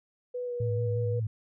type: tone with pitch glide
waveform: sine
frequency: 493.9 to 484 Hz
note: B4 to B4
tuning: 0 to -35 cents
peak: -31 dBFS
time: 0.34-1.2 s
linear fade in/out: 10 ms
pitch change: -35 cents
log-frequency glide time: 0.45-0.53 s
type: tone with vibrato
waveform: sine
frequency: 110 Hz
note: A2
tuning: in tune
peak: -27 dBFS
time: 0.6-1.27 s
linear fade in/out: 5 ms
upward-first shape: square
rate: 5.6 Hz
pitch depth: 43 cents each way
effects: none